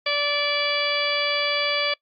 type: harmonic tone with a mistuned harmonic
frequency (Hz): 581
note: D5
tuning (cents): -19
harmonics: 1 / 2 / 3 / 4 / 5 / 6 / 7 / 8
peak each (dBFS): -27 / -30 / -32 / -26 / -32 / -29 / -38 / -29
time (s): 0.06-1.94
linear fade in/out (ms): 5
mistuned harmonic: 6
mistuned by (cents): -36
effects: noise-tail reverb RT60 0.1 s tail -24 dB re dry + Opus 48 kbps